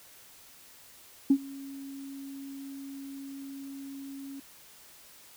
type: tone with ADSR envelope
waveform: sine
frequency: 274.6 Hz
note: C#4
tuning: 16 cents flat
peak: -15 dBFS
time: 1.3-4.4 s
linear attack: 6 ms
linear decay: 67 ms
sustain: -24 dB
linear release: 5 ms
effects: tanh soft clip ceiling -11 dBFS + white hiss -54 dBFS RMS until 5.36 s